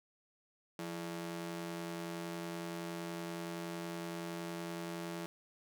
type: ring-modulated tone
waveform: sawtooth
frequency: 254.5 Hz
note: C4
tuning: 48 cents flat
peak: -33 dBFS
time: 0.79-5.26 s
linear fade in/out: 0 ms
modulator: 81.9 Hz
effects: none